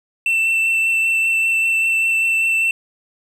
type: tone with vibrato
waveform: triangle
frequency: 2678 Hz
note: E7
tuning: 27 cents sharp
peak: -13 dBFS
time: 0.26-2.71 s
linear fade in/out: 2 ms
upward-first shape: sine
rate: 5.1 Hz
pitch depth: 10 cents each way
effects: none